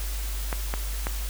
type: clicks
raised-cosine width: 0.5 ms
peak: -13 dBFS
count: 3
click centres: 0.528 / 0.739 / 1.069 s
effects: added 50 Hz sine -28 dBFS peak until 1.29 s + white hiss -38 dBFS RMS until 1.29 s